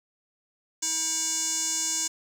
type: tone with band-pass filter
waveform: square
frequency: 320 Hz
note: D#4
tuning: 49 cents sharp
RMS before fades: -28 dBFS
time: 0.82-2.08 s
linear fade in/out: 10 ms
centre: 6900 Hz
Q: 5.7
effects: 8-bit